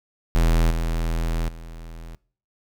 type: tone with level steps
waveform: square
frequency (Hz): 41.2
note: E1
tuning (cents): 0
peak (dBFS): -16 / -22 / -36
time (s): 0.35-2.15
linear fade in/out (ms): 0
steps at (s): 0.7 / 1.48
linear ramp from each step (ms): 10
effects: noise-tail reverb RT60 0.5 s tail -24 dB re dry